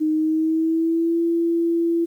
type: tone with pitch glide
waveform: sine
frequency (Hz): 310.2 to 336.3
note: D#4 to E4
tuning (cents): -5 to +35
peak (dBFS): -17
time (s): 0-2.06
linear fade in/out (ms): 20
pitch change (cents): +140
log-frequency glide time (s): 0.1-1.19
effects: 9-bit